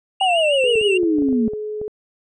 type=tone with vibrato; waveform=triangle; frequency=2793 Hz; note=F7; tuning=1 cent flat; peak=-18 dBFS; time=0.2-0.98 s; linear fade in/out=10 ms; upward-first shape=triangle; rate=6.5 Hz; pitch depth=94 cents each way
type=exponential sweep; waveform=sine; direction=down; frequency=784 to 220 Hz; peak=-15 dBFS; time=0.21-1.48 s; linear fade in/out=2 ms
type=tone; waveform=sine; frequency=425 Hz; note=G#4; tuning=40 cents sharp; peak=-24 dBFS; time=0.64-1.88 s; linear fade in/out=0 ms
type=clicks; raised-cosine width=2 ms; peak=-21 dBFS; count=10; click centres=0.756 / 0.813 / 1.033 / 1.185 / 1.222 / 1.287 / 1.328 / 1.482 / 1.535 / 1.815 s
effects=resampled to 24000 Hz